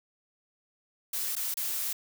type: noise with dropouts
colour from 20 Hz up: blue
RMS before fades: -32 dBFS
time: 1.13-1.93 s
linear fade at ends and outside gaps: 5 ms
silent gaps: 1.354-1.364 / 1.542-1.57 s
effects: none